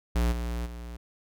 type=tone with level steps; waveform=square; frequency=59 Hz; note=A#1; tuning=22 cents sharp; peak=-23 / -30 / -38 dBFS; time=0.15-0.97 s; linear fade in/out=10 ms; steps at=0.31 / 0.65 s; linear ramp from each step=20 ms; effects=none